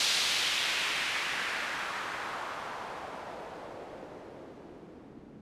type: noise with low-pass filter sweep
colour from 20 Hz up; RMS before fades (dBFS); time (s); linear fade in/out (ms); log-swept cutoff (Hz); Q
blue; -35; 0-5.41; 2; 4100 to 250; 1.4
effects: resampled to 32000 Hz